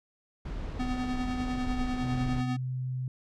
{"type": "noise", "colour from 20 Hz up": "brown", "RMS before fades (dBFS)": -35, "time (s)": [0.45, 2.41], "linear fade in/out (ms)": 5}
{"type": "tone with tremolo", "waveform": "square", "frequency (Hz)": 251.3, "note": "B3", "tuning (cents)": 30, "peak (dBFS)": -29, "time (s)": [0.79, 2.57], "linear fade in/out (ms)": 10, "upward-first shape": "triangle", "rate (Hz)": 10, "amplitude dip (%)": 50}
{"type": "tone", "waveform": "sine", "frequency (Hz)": 128.1, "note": "C3", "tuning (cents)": -36, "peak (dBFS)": -30, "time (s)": [2.03, 3.08], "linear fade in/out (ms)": 2}
{"effects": ["low-pass 5000 Hz 12 dB/octave"]}